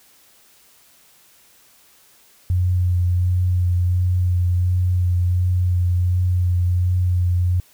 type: tone with vibrato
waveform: sine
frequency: 89.7 Hz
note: F2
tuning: 47 cents sharp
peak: -15 dBFS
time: 2.5-7.6 s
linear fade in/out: 0 ms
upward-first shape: sine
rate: 1.4 Hz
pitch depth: 17 cents each way
effects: white hiss -53 dBFS RMS until 7.73 s